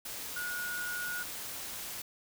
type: tone in noise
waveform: sine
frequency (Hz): 1448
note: F#6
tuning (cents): -38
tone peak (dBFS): -35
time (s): 0.36-1.23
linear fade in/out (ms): 5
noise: white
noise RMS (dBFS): -41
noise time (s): 0.05-2.02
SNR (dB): +3
effects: none